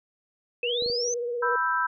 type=linear sweep; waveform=sine; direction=up; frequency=2552 to 6272 Hz; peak=-27 dBFS; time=0.63-1.14 s; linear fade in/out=2 ms
type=tone with vibrato; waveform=sine; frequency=480 Hz; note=B4; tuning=49 cents flat; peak=-27 dBFS; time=0.63-1.56 s; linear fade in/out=5 ms; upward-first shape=triangle; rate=17 Hz; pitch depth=41 cents each way
type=clicks; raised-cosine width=2 ms; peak=-28 dBFS; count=3; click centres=0.823 / 0.862 / 0.9 s
type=chord; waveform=sine; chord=E minor; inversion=second; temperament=equal; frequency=987.8 / 1318.5 / 1568 Hz; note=B5 / E6 / G6; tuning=0 / 0 / 0 cents; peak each=-27 dBFS; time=1.42-1.87 s; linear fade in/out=10 ms
effects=none